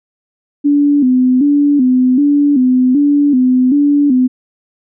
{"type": "tone with vibrato", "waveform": "sine", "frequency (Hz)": 270.7, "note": "C#4", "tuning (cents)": -41, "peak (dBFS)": -7, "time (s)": [0.64, 4.28], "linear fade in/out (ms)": 20, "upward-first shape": "square", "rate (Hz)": 1.3, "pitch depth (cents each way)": 110, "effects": []}